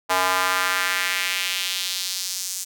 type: tone with high-pass filter sweep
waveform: square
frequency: 92.5 Hz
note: F#2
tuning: in tune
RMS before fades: -24 dBFS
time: 0.09-2.65 s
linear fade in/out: 20 ms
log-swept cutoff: 860 to 6900 Hz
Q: 1.7
effects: none